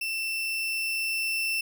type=tone with level ramp; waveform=35% pulse; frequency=2678 Hz; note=E7; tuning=27 cents sharp; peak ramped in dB=-27 to -24 dBFS; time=0.01-1.61 s; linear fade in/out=5 ms; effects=none